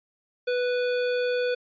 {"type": "tone", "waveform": "square", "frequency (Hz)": 493.9, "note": "B4", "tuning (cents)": 0, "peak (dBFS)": -24, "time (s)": [0.47, 1.55], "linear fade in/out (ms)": 10, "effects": ["resampled to 11025 Hz"]}